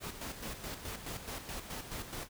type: noise with tremolo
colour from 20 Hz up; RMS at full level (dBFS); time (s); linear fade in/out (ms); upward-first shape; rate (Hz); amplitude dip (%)
pink; -41; 0-2.29; 50; square; 4.7; 55
effects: none

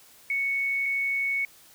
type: tone pair in turn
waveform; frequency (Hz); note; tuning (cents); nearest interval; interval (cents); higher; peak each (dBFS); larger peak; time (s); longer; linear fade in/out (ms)
sine; 2217 / 2217; C#7 / C#7; 0 / 0; unison; 0; neither; -24; neither; 0.3-0.86 / 0.86-1.45; second; 2
effects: white hiss -54 dBFS RMS until 1.74 s

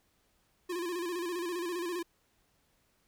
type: tone with vibrato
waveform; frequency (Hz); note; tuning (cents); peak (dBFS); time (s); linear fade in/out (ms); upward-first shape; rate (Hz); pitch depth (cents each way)
square; 349.2; F4; 0; -34; 0.69-2.03; 10; square; 15; 61
effects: pink hiss -72 dBFS RMS until 3.07 s

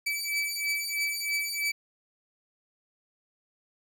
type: beating tone pair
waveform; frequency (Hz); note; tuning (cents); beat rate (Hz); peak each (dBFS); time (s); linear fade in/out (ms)
sawtooth; 2302 / 2305.1; D7 / D7; -35 / -33; 3.1; -28; 0.06-1.72; 10
effects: none

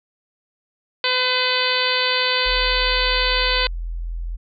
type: harmonic tone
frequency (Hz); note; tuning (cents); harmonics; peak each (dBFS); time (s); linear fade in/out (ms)
506; B4; +42; 1 / 2 / 3 / 4 / 5 / 6 / 7 / 8 / 9; -26 / -26 / -26 / -26 / -26 / -26 / -26 / -26 / -26; 1.04-3.67; 2
type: tone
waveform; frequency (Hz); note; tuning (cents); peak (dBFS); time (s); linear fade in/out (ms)
sine; 42.09; E1; +37; -24; 2.45-4.37; 20
effects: none

